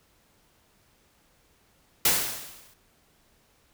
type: noise with exponential decay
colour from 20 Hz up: white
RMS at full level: -19 dBFS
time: 2.05-2.74 s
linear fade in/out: 5 ms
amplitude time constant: 150 ms
effects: pink hiss -64 dBFS RMS until 3.73 s